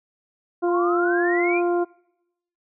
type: harmonic tone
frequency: 349.2 Hz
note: F4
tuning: in tune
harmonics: 1 / 2 / 3 / 4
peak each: -19 / -26 / -33 / -35 dBFS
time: 0.62-1.85 s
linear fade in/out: 20 ms
type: exponential sweep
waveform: sine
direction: up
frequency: 1000 to 2503 Hz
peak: -24 dBFS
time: 0.67-1.62 s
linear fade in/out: 50 ms
effects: noise-tail reverb RT60 0.8 s tail -23 dB re dry